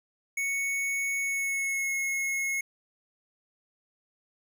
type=tone with pitch glide; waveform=square; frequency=2217 to 2173 Hz; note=C#7 to C#7; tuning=0 to -35 cents; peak=-28 dBFS; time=0.37-2.61 s; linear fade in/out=5 ms; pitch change=-35 cents; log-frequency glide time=1.19-1.92 s; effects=none